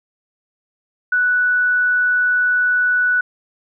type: tone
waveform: sine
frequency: 1480 Hz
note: F#6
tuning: in tune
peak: -13 dBFS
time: 1.12-3.21 s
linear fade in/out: 5 ms
effects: none